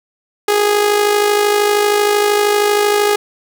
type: tone with amplitude modulation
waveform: sawtooth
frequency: 414 Hz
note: G#4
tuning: 5 cents flat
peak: -5 dBFS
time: 0.48-3.16 s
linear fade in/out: 5 ms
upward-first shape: sine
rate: 52.9 Hz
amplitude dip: 50%
effects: none